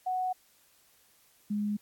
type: tone pair in turn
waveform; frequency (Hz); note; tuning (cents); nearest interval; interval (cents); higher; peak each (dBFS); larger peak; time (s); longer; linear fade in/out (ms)
sine; 740 / 207.7; F#5 / G#3; 0 / 0; octave + minor seventh; 2200; first; -28; neither; 0.06-0.33 / 1.5-1.77; neither; 10
effects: white hiss -64 dBFS RMS until 1.81 s + AAC 64 kbps